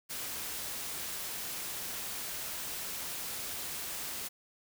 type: noise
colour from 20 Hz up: white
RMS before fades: -39 dBFS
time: 0.09-4.29 s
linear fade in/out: 20 ms
effects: none